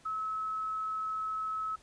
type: tone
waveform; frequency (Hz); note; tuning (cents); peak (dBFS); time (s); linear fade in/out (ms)
sine; 1293; E6; -34; -32; 0.05-1.76; 10
effects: pink hiss -61 dBFS RMS until 1.82 s + resampled to 22050 Hz